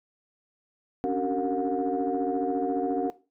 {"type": "tone cluster", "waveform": "sine", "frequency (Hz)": [272.8, 287.2, 379.3, 460.7, 721], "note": ["C#4", "D4", "F#4", "A#4", "F#5"], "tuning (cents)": [-28, -39, 43, -20, -45], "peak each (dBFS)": -30, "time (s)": [1.04, 3.1], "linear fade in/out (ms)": 0, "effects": ["noise-tail reverb RT60 0.3 s tail -18 dB re dry", "tanh soft clip ceiling -17 dBFS"]}